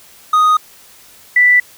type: tone pair in turn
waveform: triangle / sine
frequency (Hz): 1244.5 / 1975.5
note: D#6 / B6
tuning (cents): 0 / 0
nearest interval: minor sixth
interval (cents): 800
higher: second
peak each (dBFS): -6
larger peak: neither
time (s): 0.33-0.57 / 1.36-1.6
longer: neither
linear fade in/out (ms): 5
effects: white hiss -43 dBFS RMS until 1.77 s